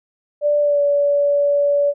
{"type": "tone with pitch glide", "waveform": "sine", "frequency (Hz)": [587, 573.6], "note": ["D5", "D5"], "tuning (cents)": [-1, -41], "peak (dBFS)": -13, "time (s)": [0.41, 1.94], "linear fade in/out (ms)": 50, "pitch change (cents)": -40, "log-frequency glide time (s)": [0.6, 0.81], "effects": []}